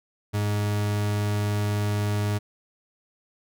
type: tone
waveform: 40% pulse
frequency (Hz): 103.7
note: G#2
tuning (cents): -2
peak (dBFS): -22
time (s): 0.33-2.39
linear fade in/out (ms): 20
effects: none